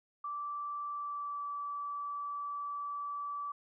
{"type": "tone with pitch glide", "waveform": "sine", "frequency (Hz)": [1166, 1155.3], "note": ["D6", "D6"], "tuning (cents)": [-13, -29], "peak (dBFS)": -36, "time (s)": [0.24, 3.52], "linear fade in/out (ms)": 5, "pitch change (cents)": -16, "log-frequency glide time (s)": [0.91, 1.44], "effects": []}